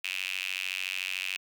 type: tone with high-pass filter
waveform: sawtooth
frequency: 93.6 Hz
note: F#2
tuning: 20 cents sharp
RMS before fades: -34 dBFS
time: 0.04-1.37 s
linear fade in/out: 5 ms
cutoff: 2600 Hz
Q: 7.4
effects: none